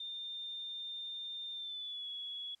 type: tone with pitch glide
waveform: sine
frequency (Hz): 3611 to 3369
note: A7 to G#7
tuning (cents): +44 to +24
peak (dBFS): -40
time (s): 0-2.55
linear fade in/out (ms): 5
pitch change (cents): -120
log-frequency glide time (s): 1.53-2.07
effects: white hiss -73 dBFS RMS until 2.6 s + low-pass 8000 Hz 12 dB/octave